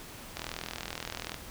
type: click train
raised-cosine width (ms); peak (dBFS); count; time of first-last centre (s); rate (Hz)
0.2; -18; 41; 0.37-1.343; 41.1
effects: pink hiss -46 dBFS RMS until 1.5 s